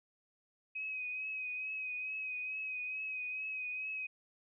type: tone with vibrato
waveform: sine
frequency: 2528 Hz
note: D#7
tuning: 27 cents sharp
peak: -37 dBFS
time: 0.75-4.07 s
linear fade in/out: 10 ms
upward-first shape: triangle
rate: 2.3 Hz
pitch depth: 39 cents each way
effects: none

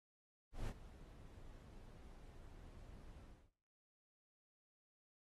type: noise with ADSR envelope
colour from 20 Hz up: brown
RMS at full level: -41 dBFS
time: 0.52-3.51 s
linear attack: 160 ms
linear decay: 48 ms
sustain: -16 dB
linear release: 270 ms
effects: noise-tail reverb RT60 0.8 s tail -23 dB re dry + AAC 32 kbps

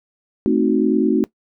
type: chord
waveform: sine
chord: A diminished seventh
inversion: none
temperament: equal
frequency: 220 / 261.6 / 311.1 / 370 Hz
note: A3 / C4 / Eb4 / Gb4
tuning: 0 / 0 / 0 / 0 cents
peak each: -19 dBFS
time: 0.46-1.24 s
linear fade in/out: 0 ms
effects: noise-tail reverb RT60 0.1 s tail -19 dB re dry

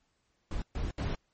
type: noise bursts at uneven times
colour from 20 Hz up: brown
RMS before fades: -33 dBFS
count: 3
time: 0.51-0.62 / 0.75-0.91 / 0.98-1.15 s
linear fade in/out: 2 ms
effects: pink hiss -75 dBFS RMS until 1.33 s + MP3 32 kbps

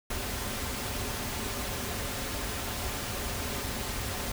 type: noise with comb filter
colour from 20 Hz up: pink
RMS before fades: -34 dBFS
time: 0.1-4.32 s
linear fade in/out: 5 ms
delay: 6.2 ms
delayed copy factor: -0.5
effects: none

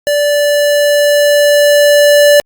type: tone with level ramp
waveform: square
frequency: 583 Hz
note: D5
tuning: 13 cents flat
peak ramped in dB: -10 to -4 dBFS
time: 0.07-2.4 s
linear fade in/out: 0 ms
effects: Opus 48 kbps

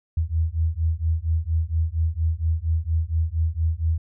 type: beating tone pair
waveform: sine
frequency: 79.1 / 83.4 Hz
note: D#2 / E2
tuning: +29 / +21 cents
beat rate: 4.3 Hz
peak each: -23 dBFS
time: 0.17-3.98 s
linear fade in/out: 5 ms
effects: none

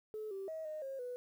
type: tone with pitch steps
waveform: sine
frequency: 430.7 / 388.7 / 638 / 617 / 539 / 494 Hz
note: A4 / G4 / D#5 / D#5 / C#5 / B4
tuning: -37 / -15 / +43 / -15 / -49 / 0 cents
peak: -39 dBFS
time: 0.14-1.16 s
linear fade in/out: 0 ms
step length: 170 ms
effects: tanh soft clip ceiling -35 dBFS + 11-bit

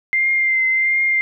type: tone with vibrato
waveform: sine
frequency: 2093 Hz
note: C7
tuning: in tune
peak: -14 dBFS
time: 0.13-1.21 s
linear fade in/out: 0 ms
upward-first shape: triangle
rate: 1.4 Hz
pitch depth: 28 cents each way
effects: none

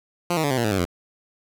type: tone with pitch steps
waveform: 10% pulse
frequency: 174.61 / 158.28 / 143.48 / 130.06 / 117.89 / 106.87 / 96.87 / 87.81 Hz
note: F3 / D#3 / D3 / C3 / A#2 / A2 / G2 / F2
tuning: 0 / +30 / -40 / -10 / +20 / -50 / -20 / +10 cents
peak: -12 dBFS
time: 0.3-0.852 s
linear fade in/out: 5 ms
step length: 69 ms
effects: none

